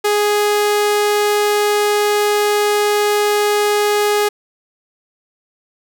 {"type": "tone", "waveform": "sawtooth", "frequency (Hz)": 415.3, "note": "G#4", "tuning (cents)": 0, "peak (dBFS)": -9, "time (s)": [0.04, 4.29], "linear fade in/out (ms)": 10, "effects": []}